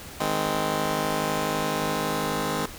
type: chord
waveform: 10% pulse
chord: Ab major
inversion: second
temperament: just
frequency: 155.74 / 207.7 / 259.6 Hz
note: Eb3 / Ab3 / C4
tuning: +2 / 0 / -13 cents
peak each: -21 dBFS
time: 0.2-2.66 s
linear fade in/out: 5 ms
effects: pink hiss -41 dBFS RMS until 2.78 s